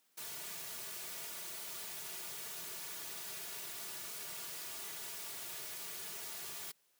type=noise with comb filter; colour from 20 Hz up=white; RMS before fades=-45 dBFS; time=0.17-6.72 s; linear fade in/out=10 ms; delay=3.8 ms; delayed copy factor=-0.85; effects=white hiss -74 dBFS RMS until 6.99 s + high-pass 150 Hz 12 dB/octave